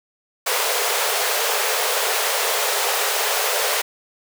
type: high-pass noise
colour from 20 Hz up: pink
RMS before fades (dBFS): -21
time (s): 0.46-3.82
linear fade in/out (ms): 10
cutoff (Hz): 410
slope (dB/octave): 96
effects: none

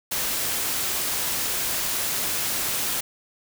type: noise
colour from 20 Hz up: white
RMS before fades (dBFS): -26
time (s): 0.11-3.01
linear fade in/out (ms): 10
effects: none

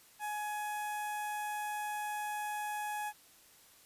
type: tone with notch filter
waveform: sawtooth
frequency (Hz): 840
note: G#5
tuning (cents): +19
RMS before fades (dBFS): -38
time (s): 0.19-3.13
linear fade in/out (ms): 50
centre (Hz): 4400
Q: 0.87
effects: white hiss -61 dBFS RMS until 3.85 s + resampled to 32000 Hz

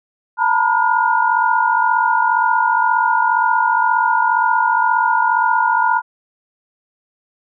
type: tone cluster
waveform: sine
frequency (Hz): 892 / 947 / 989 / 1430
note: A5 / A#5 / B5 / F6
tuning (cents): +23 / +27 / +2 / +41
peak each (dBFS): -18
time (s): 0.37-6.02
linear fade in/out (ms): 50
effects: none

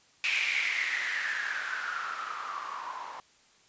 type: noise with low-pass filter sweep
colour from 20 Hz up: violet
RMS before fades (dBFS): -33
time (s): 0.24-3.2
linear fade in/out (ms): 0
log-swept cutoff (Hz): 2500 to 930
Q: 7.7
effects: white hiss -62 dBFS RMS until 3.68 s + resampled to 16000 Hz

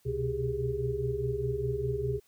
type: tone cluster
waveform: sine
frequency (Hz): 69.6 / 125 / 129.9 / 391.8 / 411.8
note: C#2 / B2 / C3 / G4 / G#4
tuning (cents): +8 / +21 / -12 / -1 / -15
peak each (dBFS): -38 / -37 / -35 / -36 / -32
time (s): 0.05-2.2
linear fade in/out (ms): 20
effects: white hiss -67 dBFS RMS until 2.27 s

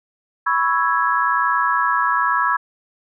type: chord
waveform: sine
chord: C# minor seventh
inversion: third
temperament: equal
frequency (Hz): 987.8 / 1108.7 / 1318.5 / 1661.2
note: B5 / C#6 / E6 / G#6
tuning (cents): 0 / 0 / 0 / 0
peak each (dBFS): -21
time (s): 0.46-2.57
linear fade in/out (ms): 10
effects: none

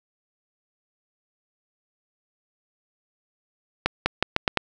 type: accelerating click train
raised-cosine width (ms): 0.3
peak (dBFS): -3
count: 6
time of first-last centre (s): 3.86-4.573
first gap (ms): 200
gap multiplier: 0.83
effects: none

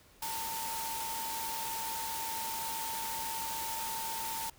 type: tone in noise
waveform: sine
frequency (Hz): 900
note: A5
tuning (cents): +39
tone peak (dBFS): -38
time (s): 0.22-4.5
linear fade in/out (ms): 5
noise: white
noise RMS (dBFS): -39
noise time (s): 0.22-4.5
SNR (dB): -2
effects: pink hiss -61 dBFS RMS until 4.58 s

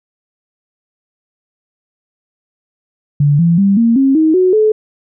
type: tone with pitch steps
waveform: sine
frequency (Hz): 144.7 / 169.12 / 197.67 / 231 / 270 / 315.6 / 368.9 / 431.1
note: D3 / E3 / G3 / A#3 / C#4 / D#4 / F#4 / A4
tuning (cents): -25 / +45 / +15 / -16 / -45 / +25 / -5 / -35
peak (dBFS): -7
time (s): 3.2-4.72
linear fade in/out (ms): 5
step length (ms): 190
effects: none

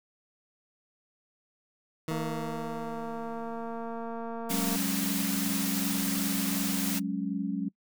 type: tone with exponential decay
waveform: 20% pulse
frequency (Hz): 159.4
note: D#3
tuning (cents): +42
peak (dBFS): -25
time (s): 2.08-4.43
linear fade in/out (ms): 2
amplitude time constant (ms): 510
type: click train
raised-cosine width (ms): 1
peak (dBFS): -25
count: 610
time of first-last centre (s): 2.11-4.758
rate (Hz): 230
type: noise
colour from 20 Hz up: white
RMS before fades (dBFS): -33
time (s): 4.49-7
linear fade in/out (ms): 20
type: chord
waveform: sine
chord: F# suspended second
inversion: none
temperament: equal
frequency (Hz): 185 / 207.7 / 277.2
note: F#3 / G#3 / C#4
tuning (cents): 0 / 0 / 0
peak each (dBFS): -33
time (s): 4.5-7.69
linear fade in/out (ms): 10
effects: noise-tail reverb RT60 0.1 s tail -24 dB re dry

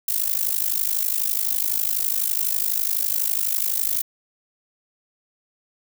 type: noise with amplitude modulation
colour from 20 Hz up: violet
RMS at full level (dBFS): -19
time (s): 0.08-4.02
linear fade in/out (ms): 5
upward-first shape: sine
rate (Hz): 52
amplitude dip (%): 90
effects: none

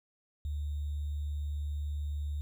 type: tone with sample-and-hold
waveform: sine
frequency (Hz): 73.5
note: D2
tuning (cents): +2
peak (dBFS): -32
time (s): 0.45-2.41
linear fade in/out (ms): 0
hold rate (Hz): 3675
effects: none

